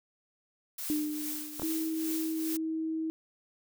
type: noise with tremolo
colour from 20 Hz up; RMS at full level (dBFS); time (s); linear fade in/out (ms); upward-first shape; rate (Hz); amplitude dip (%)
blue; -36; 0.78-2.57; 5; triangle; 2.4; 70
type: tone with exponential decay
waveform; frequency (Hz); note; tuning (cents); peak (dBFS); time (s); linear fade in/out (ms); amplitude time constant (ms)
sine; 301.9; D4; +48; -26; 0.9-2.28; 0; 300
type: clicks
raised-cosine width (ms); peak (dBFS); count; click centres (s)
1; -24; 2; 1.597 / 1.62
type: tone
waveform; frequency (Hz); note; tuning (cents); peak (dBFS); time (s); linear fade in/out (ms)
sine; 319.9; D#4; +48; -30; 1.63-3.1; 0
effects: none